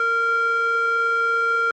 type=tone with band-pass filter; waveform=square; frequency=461.9 Hz; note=A#4; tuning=16 cents flat; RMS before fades=-20 dBFS; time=0-1.71 s; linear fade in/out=2 ms; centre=1300 Hz; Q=4.2; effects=MP3 32 kbps